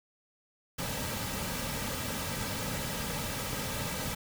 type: noise with comb filter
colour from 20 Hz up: pink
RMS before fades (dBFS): -35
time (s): 0.78-4.15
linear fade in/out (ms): 10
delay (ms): 2.8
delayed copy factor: -0.55
effects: none